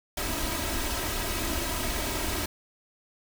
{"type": "noise with comb filter", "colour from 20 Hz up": "pink", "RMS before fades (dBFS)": -30, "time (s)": [0.17, 2.46], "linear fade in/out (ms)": 5, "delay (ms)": 3.1, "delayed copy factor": 0.65, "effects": []}